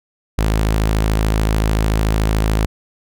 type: tone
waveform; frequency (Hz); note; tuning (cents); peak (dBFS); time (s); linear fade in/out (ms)
sawtooth; 53.6; A1; -45; -10; 0.38-2.66; 5
effects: none